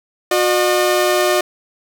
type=tone pair together; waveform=sawtooth; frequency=361.9 / 606.5 Hz; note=F#4 / D#5; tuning=-38 / -44 cents; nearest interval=major sixth; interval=894 cents; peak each=-12 dBFS; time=0.31-1.41 s; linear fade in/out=5 ms; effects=none